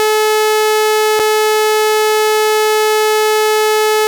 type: tone with dropouts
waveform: sawtooth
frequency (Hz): 430.2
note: A4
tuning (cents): -39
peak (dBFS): -6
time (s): 0-4.07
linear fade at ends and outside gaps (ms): 0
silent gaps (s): 1.192-1.197
effects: none